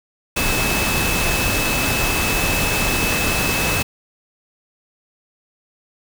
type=tone in noise; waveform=sine; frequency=2600 Hz; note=E7; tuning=24 cents flat; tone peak=-23 dBFS; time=0.36-3.83 s; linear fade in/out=10 ms; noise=pink; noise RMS=-20 dBFS; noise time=0.36-3.83 s; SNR=-6 dB; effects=none